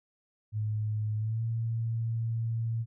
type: tone with pitch glide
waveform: sine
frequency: 107.2 to 114.23 Hz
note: A2 to A#2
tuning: -45 to -35 cents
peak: -28 dBFS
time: 0.52-2.86 s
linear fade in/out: 50 ms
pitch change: +110 cents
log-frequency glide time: 1.17-1.43 s
effects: none